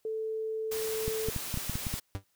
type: tone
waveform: sine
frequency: 440 Hz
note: A4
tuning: in tune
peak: -31 dBFS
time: 0.05-1.3 s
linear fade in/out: 2 ms
type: noise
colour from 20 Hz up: white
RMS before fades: -38 dBFS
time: 0.71-2 s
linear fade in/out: 10 ms
type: clicks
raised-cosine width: 5 ms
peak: -21 dBFS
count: 9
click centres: 1.08 / 1.286 / 1.363 / 1.542 / 1.574 / 1.696 / 1.755 / 1.868 / 1.94 s
type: tone with exponential decay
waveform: 45% pulse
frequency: 98 Hz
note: G2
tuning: in tune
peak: -28 dBFS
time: 2.15-2.24 s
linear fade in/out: 0 ms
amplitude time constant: 18 ms
effects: white hiss -73 dBFS RMS until 2.35 s